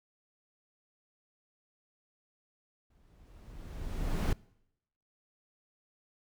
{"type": "noise with exponential growth", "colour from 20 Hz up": "brown", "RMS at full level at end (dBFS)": -26, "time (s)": [2.9, 4.33], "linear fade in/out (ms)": 5, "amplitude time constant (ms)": 310, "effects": ["noise-tail reverb RT60 0.8 s tail -24 dB re dry"]}